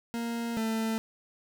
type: tone pair in turn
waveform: 40% pulse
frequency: 233.1 / 222.7 Hz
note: A#3 / A3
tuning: 0 / +21 cents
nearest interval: minor second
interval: 79 cents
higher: first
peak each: -30 / -27 dBFS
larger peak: second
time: 0.14-0.57 / 0.57-0.98 s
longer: first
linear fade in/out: 0 ms
effects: none